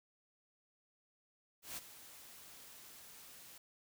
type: noise with ADSR envelope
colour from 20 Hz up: white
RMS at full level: -43 dBFS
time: 1.62-3.58 s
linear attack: 150 ms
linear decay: 27 ms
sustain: -13 dB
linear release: 4 ms
effects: none